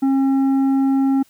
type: tone with tanh clipping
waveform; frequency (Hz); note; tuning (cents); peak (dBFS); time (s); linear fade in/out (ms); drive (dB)
sine; 270; C#4; -45; -15; 0.02-1.23; 10; 7
effects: white hiss -56 dBFS RMS until 1.29 s + high-pass 60 Hz 12 dB/octave